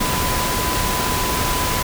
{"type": "tone in noise", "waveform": "sine", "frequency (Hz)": 1000, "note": "B5", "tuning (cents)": 21, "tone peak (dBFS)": -24, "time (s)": [0, 1.83], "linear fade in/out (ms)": 10, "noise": "pink", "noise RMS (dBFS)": -21, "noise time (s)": [0, 1.83], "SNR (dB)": -6, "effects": []}